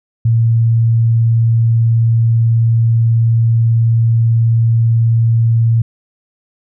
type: tone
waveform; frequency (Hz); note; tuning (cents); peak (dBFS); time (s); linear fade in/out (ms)
sine; 114.8; A#2; -26; -8; 0.25-5.82; 5
effects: none